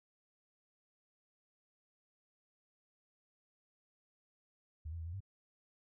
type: tone with pitch steps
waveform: sine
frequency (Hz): 77.5 / 84 / 81.4 / 85.1 / 97.4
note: D#2 / E2 / E2 / F2 / G2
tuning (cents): -6 / +33 / -21 / -44 / -11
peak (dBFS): -40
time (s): 4.85-5.205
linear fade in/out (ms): 10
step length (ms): 71
effects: none